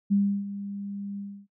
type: tone with ADSR envelope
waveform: sine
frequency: 200.4 Hz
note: G3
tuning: 38 cents sharp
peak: -18 dBFS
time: 0.1-1.47 s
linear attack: 22 ms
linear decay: 320 ms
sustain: -14 dB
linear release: 290 ms
effects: noise-tail reverb RT60 0.1 s tail -21 dB re dry